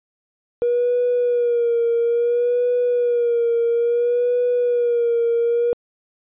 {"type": "tone with vibrato", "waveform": "triangle", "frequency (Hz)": 478.2, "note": "A#4", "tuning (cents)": 44, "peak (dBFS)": -12, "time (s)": [0.62, 5.73], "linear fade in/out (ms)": 0, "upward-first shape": "sine", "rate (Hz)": 0.59, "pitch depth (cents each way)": 42, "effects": ["tanh soft clip ceiling -13 dBFS", "resampled to 8000 Hz"]}